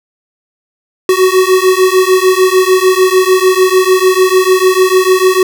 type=beating tone pair; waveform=square; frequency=369.8 / 376.5 Hz; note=F#4 / F#4; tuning=-1 / +30 cents; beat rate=6.7 Hz; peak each=-10 dBFS; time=1.09-5.43 s; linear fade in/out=2 ms; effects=none